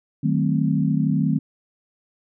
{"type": "chord", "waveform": "sine", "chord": "D# diminished seventh", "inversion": "none", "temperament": "equal with one note detuned", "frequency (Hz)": [155.56, 189.1, 220, 261.6], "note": ["D#3", "F#3", "A3", "C4"], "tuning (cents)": [0, 38, 0, 0], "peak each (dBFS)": [-21, -24, -24, -24], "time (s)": [0.23, 1.39], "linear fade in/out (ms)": 10, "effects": []}